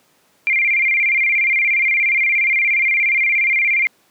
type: tone with vibrato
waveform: sine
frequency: 2236 Hz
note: C#7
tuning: 14 cents sharp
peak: -13 dBFS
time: 0.47-3.87 s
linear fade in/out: 0 ms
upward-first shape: square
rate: 17 Hz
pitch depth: 100 cents each way
effects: pink hiss -57 dBFS RMS until 4.1 s + high-pass 200 Hz 12 dB/octave